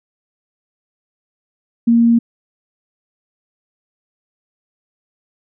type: tone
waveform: sine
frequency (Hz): 233.1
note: A#3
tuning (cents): 0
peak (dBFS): -8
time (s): 1.87-2.19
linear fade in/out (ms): 10
effects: none